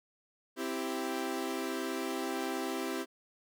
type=chord; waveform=sawtooth; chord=C major; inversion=none; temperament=equal with one note detuned; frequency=261.6 / 330.8 / 392 Hz; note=C4 / E4 / G4; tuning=0 / +6 / 0 cents; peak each=-34 dBFS; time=0.56-3.06 s; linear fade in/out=50 ms; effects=none